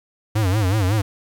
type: tone with vibrato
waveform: square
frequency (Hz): 100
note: G2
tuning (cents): +35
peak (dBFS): -17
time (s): 0.35-1.02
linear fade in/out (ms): 10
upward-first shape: sine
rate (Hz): 5.4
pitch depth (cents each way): 180
effects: 9-bit